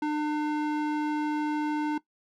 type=tone with band-pass filter; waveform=square; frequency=301.1 Hz; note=D4; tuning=43 cents sharp; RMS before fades=-28 dBFS; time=0.02-1.98 s; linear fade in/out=5 ms; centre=660 Hz; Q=0.94; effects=noise-tail reverb RT60 0.1 s tail -18 dB re dry